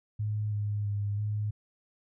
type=tone with pitch steps; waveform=sine; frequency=105.9 / 103.8 / 102.2 / 105.2 Hz; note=G#2 / G#2 / G#2 / G#2; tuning=+34 / 0 / -27 / +23 cents; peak=-28 dBFS; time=0.19-1.51 s; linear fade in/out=10 ms; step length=330 ms; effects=none